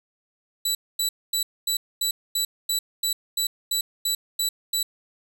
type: tone bursts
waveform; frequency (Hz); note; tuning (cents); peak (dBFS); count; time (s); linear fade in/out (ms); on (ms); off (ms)
20% pulse; 3951; B7; 0; -16; 13; 0.65-4.83; 5; 100; 240
effects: none